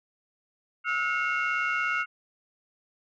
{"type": "tone cluster", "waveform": "sine", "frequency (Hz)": [1302, 1439, 2175, 2761], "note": ["E6", "F#6", "C#7", "F7"], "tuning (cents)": [-22, -49, -33, -20], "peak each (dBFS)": [-30, -27, -30, -33], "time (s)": [0.84, 2.06], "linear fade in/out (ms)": 50, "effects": ["tanh soft clip ceiling -19 dBFS"]}